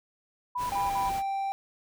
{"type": "tone bursts", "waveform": "sine", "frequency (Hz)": 987.8, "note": "B5", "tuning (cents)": 0, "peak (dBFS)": -28, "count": 3, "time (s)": [0.55, 1.098], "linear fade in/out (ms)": 10, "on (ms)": 150, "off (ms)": 49}
{"type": "noise", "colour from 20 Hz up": "pink", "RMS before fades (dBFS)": -40, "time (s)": [0.57, 1.23], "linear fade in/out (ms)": 50}
{"type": "tone with pitch glide", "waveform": "triangle", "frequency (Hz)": [799, 783.9], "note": ["G5", "G5"], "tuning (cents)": [33, 0], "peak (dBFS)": -26, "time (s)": [0.72, 1.52], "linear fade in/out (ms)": 0, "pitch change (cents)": -33, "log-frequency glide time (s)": [0.84, 1.02]}
{"effects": []}